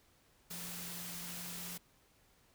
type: tone in noise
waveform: sine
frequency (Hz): 174.61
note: F3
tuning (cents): 0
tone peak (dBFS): -50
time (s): 0.5-1.78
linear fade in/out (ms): 10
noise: white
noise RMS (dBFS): -45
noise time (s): 0.5-1.78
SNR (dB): -8
effects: pink hiss -69 dBFS RMS until 2.54 s